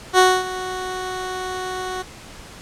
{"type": "tone with ADSR envelope", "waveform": "15% pulse", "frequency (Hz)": 370, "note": "F#4", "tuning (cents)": 0, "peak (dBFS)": -3, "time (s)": [0.13, 2.03], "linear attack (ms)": 54, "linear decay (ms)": 250, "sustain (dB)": -16, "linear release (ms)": 17, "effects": ["pink hiss -40 dBFS RMS until 2.61 s", "low-pass 9000 Hz 12 dB/octave"]}